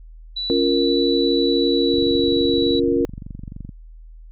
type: tone with pitch glide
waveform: sine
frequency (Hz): 3951 to 3921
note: B7 to B7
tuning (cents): 0 to -13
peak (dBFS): -23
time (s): 0.36-2.8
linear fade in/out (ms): 10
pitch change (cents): -13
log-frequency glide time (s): 1.24-2.24
type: chord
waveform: sine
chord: Bb minor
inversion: first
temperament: equal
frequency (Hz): 277.2 / 349.2 / 466.2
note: Db4 / F4 / Bb4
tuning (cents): 0 / 0 / 0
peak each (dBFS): -20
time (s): 0.5-3.05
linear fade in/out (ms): 0
type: click train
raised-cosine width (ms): 5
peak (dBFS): -21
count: 42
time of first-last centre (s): 1.94-3.692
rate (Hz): 23.4
effects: added 40 Hz sine -38 dBFS peak until 4.31 s